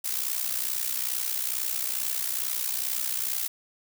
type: noise with amplitude modulation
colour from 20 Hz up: blue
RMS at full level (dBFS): -26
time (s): 0.04-3.48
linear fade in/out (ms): 10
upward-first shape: sine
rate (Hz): 62.3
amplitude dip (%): 75
effects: none